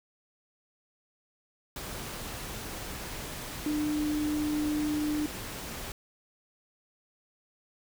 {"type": "tone in noise", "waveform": "sine", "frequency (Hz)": 300, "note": "D4", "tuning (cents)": 37, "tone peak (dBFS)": -27, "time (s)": [3.66, 5.26], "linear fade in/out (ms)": 2, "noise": "pink", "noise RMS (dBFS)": -39, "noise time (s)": [1.76, 5.92], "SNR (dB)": 9, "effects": []}